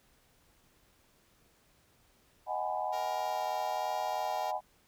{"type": "chord", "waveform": "sine", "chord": "G# minor seventh", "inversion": "second", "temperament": "just", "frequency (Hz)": [623, 747.5, 830.6, 996.7], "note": ["D#5", "F#5", "G#5", "B5"], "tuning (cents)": [2, 17, 0, 16], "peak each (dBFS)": [-38, -35, -36, -40], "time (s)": [2.46, 4.61], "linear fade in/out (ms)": 50}
{"type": "tone with vibrato", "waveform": "5% pulse", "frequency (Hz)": 466.2, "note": "A#4", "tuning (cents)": 0, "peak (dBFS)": -32, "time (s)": [2.92, 4.52], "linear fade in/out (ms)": 20, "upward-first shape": "sine", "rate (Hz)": 1.2, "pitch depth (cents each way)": 9}
{"effects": ["pink hiss -67 dBFS RMS until 4.87 s"]}